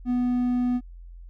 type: tone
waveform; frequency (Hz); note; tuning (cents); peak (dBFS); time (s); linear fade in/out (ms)
triangle; 246.9; B3; 0; -19; 0.05-0.81; 50
effects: added 43 Hz sine -40 dBFS peak until 1.29 s